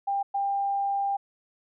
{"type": "tone bursts at uneven times", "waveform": "sine", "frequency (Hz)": 796, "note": "G5", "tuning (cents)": 26, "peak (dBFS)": -24, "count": 2, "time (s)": [[0.07, 0.23], [0.34, 1.17]], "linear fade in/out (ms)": 10, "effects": []}